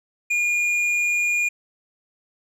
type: tone with hard clipping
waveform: triangle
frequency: 2427 Hz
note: D#7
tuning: 44 cents flat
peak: -20 dBFS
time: 0.3-1.49 s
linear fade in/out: 10 ms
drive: 9 dB
effects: none